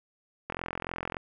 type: click train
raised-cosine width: 0.5 ms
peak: -18 dBFS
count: 30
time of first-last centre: 0.5-1.168 s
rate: 43.4 Hz
effects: none